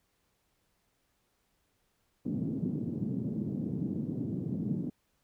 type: band-pass noise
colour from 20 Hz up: white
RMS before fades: -34 dBFS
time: 2.25-4.9 s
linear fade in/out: 5 ms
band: 130 to 260 Hz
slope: 24 dB/octave
effects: pink hiss -75 dBFS RMS until 5.23 s